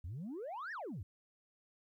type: exponential two-way sweep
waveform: sine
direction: up then down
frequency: 75.6 to 1900 to 77.6 Hz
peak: -39 dBFS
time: 0.04-1.03 s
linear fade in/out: 5 ms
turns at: 0.72 s
effects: tanh soft clip ceiling -39 dBFS + 13-bit